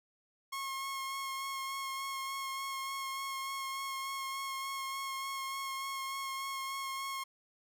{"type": "tone with vibrato", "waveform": "sawtooth", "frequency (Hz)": 1083, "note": "C#6", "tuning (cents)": -41, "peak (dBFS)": -33, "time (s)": [0.52, 7.24], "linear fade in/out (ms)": 10, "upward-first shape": "sine", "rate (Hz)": 3.4, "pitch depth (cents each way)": 14, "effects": []}